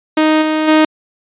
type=tone with level steps; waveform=sawtooth; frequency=311.1 Hz; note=D#4; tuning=in tune; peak=-5 / -9 / -3 dBFS; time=0.17-0.85 s; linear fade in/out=5 ms; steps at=0.41 / 0.67 s; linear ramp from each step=20 ms; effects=resampled to 8000 Hz